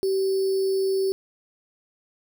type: tone with sample-and-hold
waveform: sine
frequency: 385.3 Hz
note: G4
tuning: 30 cents flat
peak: -20 dBFS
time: 0.03-1.12 s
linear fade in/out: 0 ms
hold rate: 4900 Hz
effects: none